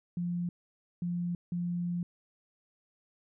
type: tone bursts at uneven times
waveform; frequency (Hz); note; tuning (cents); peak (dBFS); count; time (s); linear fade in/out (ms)
sine; 174.61; F3; 0; -30; 3; 0.17-0.49 / 1.02-1.35 / 1.52-2.03; 2
effects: none